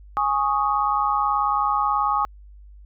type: chord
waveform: sine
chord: Ab suspended fourth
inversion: none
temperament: just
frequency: 830.6 / 1107.5 / 1245.9 Hz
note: Ab5 / Db6 / Eb6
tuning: 0 / -2 / +2 cents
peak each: -23 dBFS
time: 0.17-2.25 s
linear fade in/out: 0 ms
effects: added 50 Hz sine -42 dBFS peak until 2.85 s